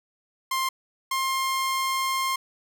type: tone pair in turn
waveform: sawtooth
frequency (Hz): 1054 / 1061.3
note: C6 / C6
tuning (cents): +12 / +24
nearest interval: unison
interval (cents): 12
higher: second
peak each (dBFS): -20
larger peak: neither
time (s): 0.51-0.69 / 1.11-2.36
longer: second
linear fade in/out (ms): 5
effects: none